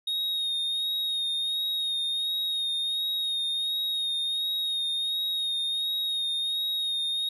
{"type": "tone with vibrato", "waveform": "triangle", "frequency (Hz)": 3729, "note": "A#7", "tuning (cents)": 0, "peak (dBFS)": -25, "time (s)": [0.07, 7.29], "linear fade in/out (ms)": 5, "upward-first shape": "sine", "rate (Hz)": 1.4, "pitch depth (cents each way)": 28, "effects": []}